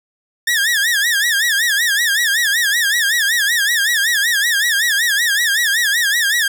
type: tone with vibrato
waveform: sawtooth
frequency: 1760 Hz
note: A6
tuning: in tune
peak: -10 dBFS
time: 0.47-6.48 s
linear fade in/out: 5 ms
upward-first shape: sine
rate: 5.3 Hz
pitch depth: 170 cents each way
effects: none